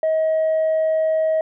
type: tone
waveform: sine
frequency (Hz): 635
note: D#5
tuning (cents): +35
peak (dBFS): -14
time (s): 0.03-1.41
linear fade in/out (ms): 2
effects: tanh soft clip ceiling -14 dBFS